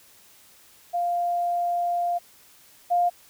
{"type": "tone pair in turn", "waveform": "sine", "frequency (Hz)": [698.5, 703.4], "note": ["F5", "F5"], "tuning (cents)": [0, 12], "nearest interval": "unison", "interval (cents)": 12, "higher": "second", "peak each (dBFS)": [-22, -18], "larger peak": "second", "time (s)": [[0.93, 2.19], [2.9, 3.1]], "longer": "first", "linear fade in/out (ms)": 20, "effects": ["white hiss -54 dBFS RMS until 3.29 s"]}